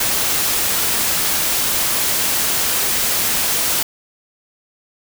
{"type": "noise", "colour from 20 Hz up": "white", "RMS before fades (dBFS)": -18, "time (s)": [0, 3.83], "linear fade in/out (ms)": 5, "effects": []}